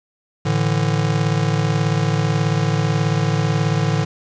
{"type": "chord", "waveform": "square", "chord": "A suspended fourth", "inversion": "none", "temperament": "just", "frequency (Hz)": [110, 146.67, 165], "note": ["A2", "D3", "E3"], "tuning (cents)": [0, -2, 2], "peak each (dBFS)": [-22, -20, -23], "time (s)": [0.45, 4.05], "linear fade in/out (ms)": 10, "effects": ["resampled to 16000 Hz", "7-bit"]}